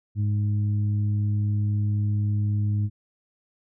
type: harmonic tone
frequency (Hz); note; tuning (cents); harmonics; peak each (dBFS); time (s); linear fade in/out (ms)
103.83; G#2; 0; 1 / 2 / 3; -21 / -33 / -41; 0.15-2.9; 50
effects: none